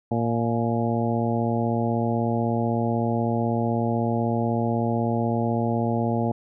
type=harmonic tone with a mistuned harmonic; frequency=116.1 Hz; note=A#2; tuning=7 cents flat; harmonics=1 / 2 / 3 / 4 / 5 / 6 / 7; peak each=-26 / -25 / -31 / -31 / -32 / -31 / -32 dBFS; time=0.11-6.32 s; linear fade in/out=5 ms; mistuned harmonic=7; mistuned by=+50 cents; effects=none